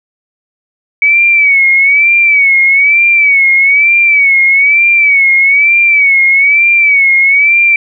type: tone with vibrato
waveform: sine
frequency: 2261 Hz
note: C#7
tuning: 34 cents sharp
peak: -4 dBFS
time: 1.02-7.76 s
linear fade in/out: 2 ms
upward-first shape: sine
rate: 1.1 Hz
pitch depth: 90 cents each way
effects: none